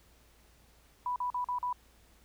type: tone bursts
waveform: sine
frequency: 987.8 Hz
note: B5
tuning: in tune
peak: -30 dBFS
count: 5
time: 1.06-1.728 s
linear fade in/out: 2 ms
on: 100 ms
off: 42 ms
effects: added 58 Hz sine -63 dBFS peak until 2.24 s + pink hiss -64 dBFS RMS until 2.24 s